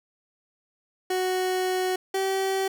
30% pulse tone pair in turn, 370 / 384.9 Hz, F#4 / G4, 0 / -32 cents, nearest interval minor second, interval 68 cents, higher second, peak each -21 dBFS, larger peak neither, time 1.1-1.96 / 2.14-2.68 s, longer first, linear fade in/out 5 ms, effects none

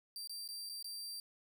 sawtooth tone with dropouts, 4699 Hz, D8, in tune, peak -40 dBFS, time 0.16-1.2 s, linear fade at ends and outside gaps 1 ms, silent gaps 0.274-0.295 / 0.477-0.488 / 0.691-0.696 / 0.826-0.844 s, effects none

